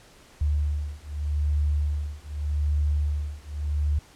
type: beating tone pair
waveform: sine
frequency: 73.42 / 74.25 Hz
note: D2 / D2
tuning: 0 / +20 cents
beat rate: 0.83 Hz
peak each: -26 dBFS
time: 0.41-3.99 s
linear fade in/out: 5 ms
effects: pink hiss -53 dBFS RMS until 4.15 s + low-pass 10000 Hz 12 dB/octave